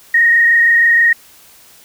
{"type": "tone with frequency modulation", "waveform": "sine", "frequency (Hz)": 1864.7, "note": "A#6", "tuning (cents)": 0, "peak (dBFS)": -7, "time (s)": [0.14, 1.13], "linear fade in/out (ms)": 5, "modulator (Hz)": 26.3, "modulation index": 1.1, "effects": ["white hiss -44 dBFS RMS until 1.84 s"]}